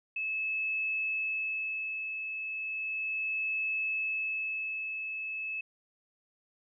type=tone with tremolo; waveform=sine; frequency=2600 Hz; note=E7; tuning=24 cents flat; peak=-29 dBFS; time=0.16-5.61 s; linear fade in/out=5 ms; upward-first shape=sine; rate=0.35 Hz; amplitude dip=45%; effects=none